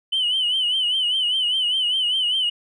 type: tone with vibrato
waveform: sine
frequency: 3008 Hz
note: F#7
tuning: 28 cents sharp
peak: -17 dBFS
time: 0.12-2.5 s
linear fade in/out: 10 ms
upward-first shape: triangle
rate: 5 Hz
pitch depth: 100 cents each way
effects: tanh soft clip ceiling -15 dBFS